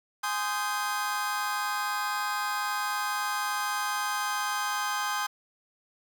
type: chord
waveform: 40% pulse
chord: Ab major seventh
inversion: none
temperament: just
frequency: 830.6 / 1038.3 / 1245.9 / 1557.4 Hz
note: Ab5 / C6 / Eb6 / G6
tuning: 0 / -14 / +2 / -12 cents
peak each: -33 dBFS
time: 0.23-5.27 s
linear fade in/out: 10 ms
effects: none